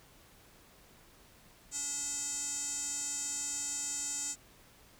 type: tone with band-pass filter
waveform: square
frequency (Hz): 287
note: D4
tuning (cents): -40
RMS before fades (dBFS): -37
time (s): 1.71-4.36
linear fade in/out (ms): 50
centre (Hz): 7300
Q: 8.7
effects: pink hiss -60 dBFS RMS until 4.99 s